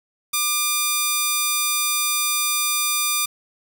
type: tone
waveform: 5% pulse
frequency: 1200 Hz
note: D6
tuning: 37 cents sharp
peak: -7 dBFS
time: 0.33-3.26 s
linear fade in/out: 10 ms
effects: 7-bit